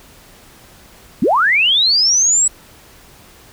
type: linear sweep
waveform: sine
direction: up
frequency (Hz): 169.1 to 7902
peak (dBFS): -10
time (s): 1.22-2.48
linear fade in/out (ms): 5
effects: pink hiss -44 dBFS RMS until 3.52 s